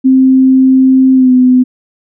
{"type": "tone with pitch glide", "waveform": "sine", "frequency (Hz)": [262, 253.2], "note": ["C4", "B3"], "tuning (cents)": [2, 43], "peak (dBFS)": -3, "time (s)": [0.04, 1.64], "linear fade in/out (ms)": 20, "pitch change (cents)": -59, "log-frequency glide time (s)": [1.14, 1.32], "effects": []}